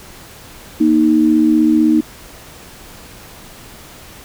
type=tone pair together; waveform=sine; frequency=235.4 / 311.1 Hz; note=A#3 / D#4; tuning=+17 / 0 cents; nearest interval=perfect fourth; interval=483 cents; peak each=-14 / -10 dBFS; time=0.8-2.01 s; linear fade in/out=10 ms; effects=pink hiss -38 dBFS RMS until 4.24 s